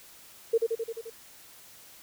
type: tone with echo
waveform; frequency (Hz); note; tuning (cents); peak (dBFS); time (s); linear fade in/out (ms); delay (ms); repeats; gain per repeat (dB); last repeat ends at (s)
sine; 455.8; A#4; -39; -19; 0.53-0.58; 10; 87; 6; -3; 1.102
effects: white hiss -52 dBFS RMS until 2.02 s